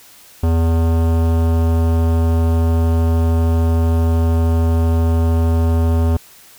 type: tone with hard clipping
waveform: sine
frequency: 82.41 Hz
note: E2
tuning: in tune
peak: -14 dBFS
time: 0.43-6.17 s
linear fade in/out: 5 ms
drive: 18 dB
effects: white hiss -44 dBFS RMS until 6.58 s